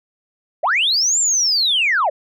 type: linear two-way sweep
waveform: sine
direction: up then down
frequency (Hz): 523.3 to 7480 to 523.3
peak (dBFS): -13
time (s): 0.63-2.1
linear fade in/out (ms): 10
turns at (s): 1.19
effects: tanh soft clip ceiling -9 dBFS